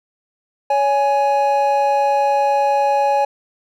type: tone pair together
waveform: triangle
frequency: 562 / 832 Hz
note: C#5 / G#5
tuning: +24 / +3 cents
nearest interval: perfect fifth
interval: 679 cents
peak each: -16 / -13 dBFS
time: 0.7-3.25 s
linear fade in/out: 5 ms
effects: none